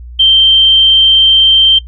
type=tone; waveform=sine; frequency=3136 Hz; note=G7; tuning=in tune; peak=-3 dBFS; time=0.19-1.79 s; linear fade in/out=10 ms; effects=noise-tail reverb RT60 0.1 s tail -18 dB re dry + added 60 Hz sine -26 dBFS peak until 1.87 s